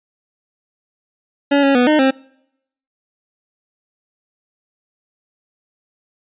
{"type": "tone with pitch steps", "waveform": "25% pulse", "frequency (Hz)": [282.8, 276.1, 246.8, 305.5, 266], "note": ["C#4", "C#4", "B3", "D#4", "C4"], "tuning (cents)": [35, -7, -1, -32, 29], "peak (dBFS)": -7, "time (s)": [1.51, 2.11], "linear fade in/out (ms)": 10, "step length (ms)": 120, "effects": ["noise-tail reverb RT60 0.8 s tail -26 dB re dry", "resampled to 8000 Hz"]}